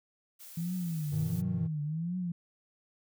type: noise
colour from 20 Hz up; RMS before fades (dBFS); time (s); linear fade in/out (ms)
blue; -49; 0.39-1.42; 20
type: tone with vibrato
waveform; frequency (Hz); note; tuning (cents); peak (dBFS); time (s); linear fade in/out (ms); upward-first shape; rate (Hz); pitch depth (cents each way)
sine; 164.1; E3; -8; -31; 0.57-2.32; 5; triangle; 1.4; 210
type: chord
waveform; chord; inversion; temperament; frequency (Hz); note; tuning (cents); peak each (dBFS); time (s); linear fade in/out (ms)
triangle; G augmented; none; equal; 98 / 123.47 / 155.56; G2 / B2 / D#3; 0 / 0 / 0; -35; 1.11-1.68; 20
effects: none